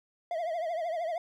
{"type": "tone with vibrato", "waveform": "triangle", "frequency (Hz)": 667, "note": "E5", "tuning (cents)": 20, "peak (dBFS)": -28, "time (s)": [0.31, 1.18], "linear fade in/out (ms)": 2, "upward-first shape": "triangle", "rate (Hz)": 13, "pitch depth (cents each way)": 130, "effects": []}